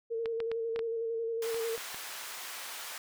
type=tone with vibrato; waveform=sine; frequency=456.7 Hz; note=A#4; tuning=36 cents flat; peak=-31 dBFS; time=0.1-1.77 s; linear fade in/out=20 ms; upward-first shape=square; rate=11 Hz; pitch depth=23 cents each way
type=clicks; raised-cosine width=0.3 ms; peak=-24 dBFS; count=8; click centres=0.258 / 0.403 / 0.516 / 0.761 / 0.792 / 1.545 / 1.778 / 1.945 s
type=high-pass noise; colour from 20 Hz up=pink; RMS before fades=-42 dBFS; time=1.42-2.98 s; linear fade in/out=2 ms; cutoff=1000 Hz; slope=12 dB/octave
effects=none